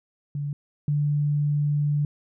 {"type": "tone pair in turn", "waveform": "sine", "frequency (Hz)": [144.3, 146.65], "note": ["D3", "D3"], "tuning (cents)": [-30, -2], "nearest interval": "unison", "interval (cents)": 28, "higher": "second", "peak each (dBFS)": [-26, -20], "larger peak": "second", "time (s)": [[0.35, 0.53], [0.88, 2.05]], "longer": "second", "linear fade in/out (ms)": 2, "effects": []}